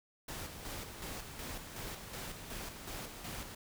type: noise with tremolo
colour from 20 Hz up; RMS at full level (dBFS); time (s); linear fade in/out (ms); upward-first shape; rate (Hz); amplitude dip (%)
pink; -43; 0.28-3.55; 5; square; 2.7; 45
effects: none